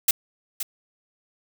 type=noise with echo; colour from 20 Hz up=blue; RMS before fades=-17 dBFS; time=0.08-0.11 s; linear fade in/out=5 ms; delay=520 ms; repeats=1; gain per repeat=-11 dB; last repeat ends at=0.63 s; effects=none